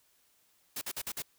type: noise bursts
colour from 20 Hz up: white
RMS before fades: -37 dBFS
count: 5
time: 0.76-1.222 s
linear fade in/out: 5 ms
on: 54 ms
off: 48 ms
effects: white hiss -69 dBFS RMS until 1.38 s